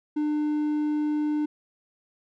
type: tone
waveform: triangle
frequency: 300 Hz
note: D4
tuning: 37 cents sharp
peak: -21 dBFS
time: 0.16-1.46 s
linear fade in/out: 10 ms
effects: none